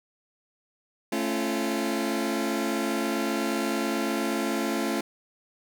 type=chord; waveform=sawtooth; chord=A augmented; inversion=none; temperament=just; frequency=220 / 275 / 343.8 Hz; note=A3 / C#4 / E#4; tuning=0 / -14 / -27 cents; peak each=-26 dBFS; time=1.12-5.01 s; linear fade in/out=5 ms; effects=none